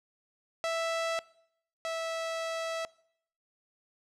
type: tone pair in turn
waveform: sawtooth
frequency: 659.3 / 655.1 Hz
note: E5 / E5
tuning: 0 / -11 cents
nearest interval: unison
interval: 11 cents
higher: first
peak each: -25 / -28 dBFS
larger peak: first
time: 0.64-1.19 / 1.85-2.85 s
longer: second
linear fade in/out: 0 ms
effects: noise-tail reverb RT60 0.7 s tail -22 dB re dry + low-pass 7000 Hz 12 dB/octave